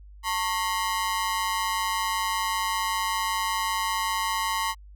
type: ring-modulated tone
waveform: sawtooth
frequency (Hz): 1000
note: B5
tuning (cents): +21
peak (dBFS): -18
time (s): 0.23-4.75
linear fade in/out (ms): 50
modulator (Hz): 97.4
effects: added 50 Hz sine -44 dBFS peak until 4.95 s